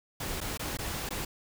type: noise with dropouts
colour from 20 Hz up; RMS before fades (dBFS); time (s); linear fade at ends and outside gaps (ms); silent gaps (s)
pink; -35; 0.2-1.25; 5; 0.405-0.412 / 0.575-0.594 / 0.772-0.787 / 1.091-1.106
effects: none